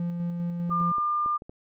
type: tone with tremolo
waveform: triangle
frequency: 172.7 Hz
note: F3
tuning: 19 cents flat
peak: -24 dBFS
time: 0-0.92 s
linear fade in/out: 2 ms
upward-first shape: square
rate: 5 Hz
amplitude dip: 30%
type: clicks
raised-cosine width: 2 ms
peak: -29 dBFS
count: 6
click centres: 0.695 / 0.813 / 0.983 / 1.261 / 1.421 / 1.495 s
type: tone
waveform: sine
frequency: 1200 Hz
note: D6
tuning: 37 cents sharp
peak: -23 dBFS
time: 0.7-1.38 s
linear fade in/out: 20 ms
effects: none